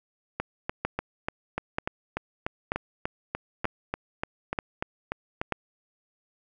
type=two click trains; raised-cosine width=0.5 ms; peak=-11 / -13 dBFS; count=6 / 18; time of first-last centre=0.85-5.523 / 0.4-5.415 s; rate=1.07 / 3.39 Hz; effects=none